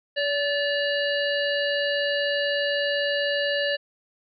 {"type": "harmonic tone with a mistuned harmonic", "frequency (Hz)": 572, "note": "D5", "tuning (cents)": -46, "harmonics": [1, 3, 5, 7, 8], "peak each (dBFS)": [-25, -27, -30, -34, -36], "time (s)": [0.16, 3.77], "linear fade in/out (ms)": 20, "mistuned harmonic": 3, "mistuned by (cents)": 25, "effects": []}